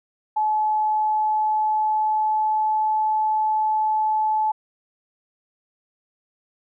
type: tone with pitch glide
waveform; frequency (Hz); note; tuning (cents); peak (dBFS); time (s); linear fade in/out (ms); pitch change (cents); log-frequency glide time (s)
sine; 858 to 864; A5 to A5; -44 to -32; -18; 0.36-4.52; 10; +12; 0.76-2.95
effects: none